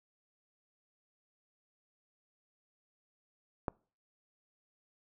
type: click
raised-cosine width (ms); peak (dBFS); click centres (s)
1; -18; 3.682
effects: noise-tail reverb RT60 0.4 s tail -26 dB re dry